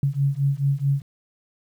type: beating tone pair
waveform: sine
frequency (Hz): 137.2 / 141.8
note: C#3 / C#3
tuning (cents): -17 / +40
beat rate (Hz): 4.6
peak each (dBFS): -22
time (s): 0.03-1.02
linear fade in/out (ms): 2
effects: 9-bit